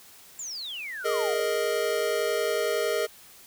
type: exponential sweep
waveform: sine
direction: down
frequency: 7459 to 554.4 Hz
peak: -33 dBFS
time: 0.39-1.41 s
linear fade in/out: 2 ms
type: chord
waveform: square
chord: Ab suspended second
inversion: none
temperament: equal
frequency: 415.3 / 466.2 / 622.3 Hz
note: Ab4 / Bb4 / Eb5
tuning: 0 / 0 / 0 cents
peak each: -30 / -29 / -30 dBFS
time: 1.04-3.07 s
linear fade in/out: 20 ms
effects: white hiss -51 dBFS RMS until 3.46 s